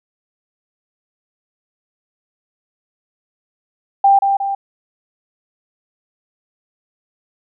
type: tone with echo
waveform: sine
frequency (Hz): 791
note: G5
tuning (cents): +15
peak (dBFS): -7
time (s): 4.04-4.19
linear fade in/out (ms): 5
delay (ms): 180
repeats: 2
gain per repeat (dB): -5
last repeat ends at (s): 4.55
effects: none